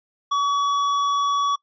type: tone with tanh clipping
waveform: sine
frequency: 1134 Hz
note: C#6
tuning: 39 cents sharp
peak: -20 dBFS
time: 0.31-1.56 s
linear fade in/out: 10 ms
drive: 10 dB
effects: noise-tail reverb RT60 0.1 s tail -23 dB re dry + resampled to 16000 Hz